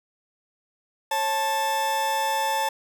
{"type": "tone pair together", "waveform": "40% pulse", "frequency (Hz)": [545, 880], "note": ["C#5", "A5"], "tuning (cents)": [-29, 0], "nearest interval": "minor sixth", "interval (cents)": 829, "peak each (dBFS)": [-30, -22], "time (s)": [1.11, 2.69], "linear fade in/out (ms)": 5, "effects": []}